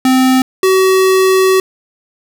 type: tone pair in turn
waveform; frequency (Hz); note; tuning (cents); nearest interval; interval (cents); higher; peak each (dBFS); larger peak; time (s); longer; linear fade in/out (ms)
square; 259.1 / 378.2; C4 / F#4; -17 / +38; perfect fifth; 655; second; -8; neither; 0.05-0.42 / 0.63-1.6; second; 2
effects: none